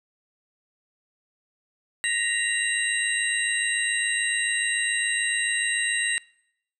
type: tone cluster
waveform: sine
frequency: 1871 / 1978 / 2775 / 3893 / 8260 Hz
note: A#6 / B6 / F7 / B7 / C9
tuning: +6 / +2 / -12 / -26 / -23 cents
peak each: -26 / -32 / -30 / -32 / -29 dBFS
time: 2.04-6.18 s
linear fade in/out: 0 ms
effects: noise-tail reverb RT60 0.7 s tail -23 dB re dry